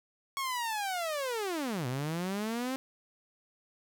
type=linear two-way sweep; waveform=sawtooth; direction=down then up; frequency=1108.7 to 120.1 to 268 Hz; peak=-28 dBFS; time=0.37-2.76 s; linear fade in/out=0 ms; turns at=1.87 s; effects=none